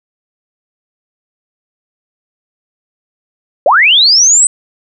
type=linear sweep; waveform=sine; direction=up; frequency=491.6 to 8220 Hz; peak=-4 dBFS; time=3.66-4.47 s; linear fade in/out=2 ms; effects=none